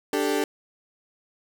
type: chord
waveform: 35% pulse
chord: D suspended fourth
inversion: none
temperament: equal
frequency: 293.7 / 392 / 440 Hz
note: D4 / G4 / A4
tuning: 0 / 0 / 0 cents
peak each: -25 dBFS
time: 0.13-0.44 s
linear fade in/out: 2 ms
effects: none